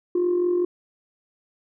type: tone with amplitude modulation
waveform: sine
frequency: 354.3 Hz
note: F4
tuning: 25 cents sharp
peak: -15 dBFS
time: 0.15-0.65 s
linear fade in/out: 5 ms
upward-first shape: sine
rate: 45 Hz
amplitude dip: 55%
effects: tanh soft clip ceiling -15 dBFS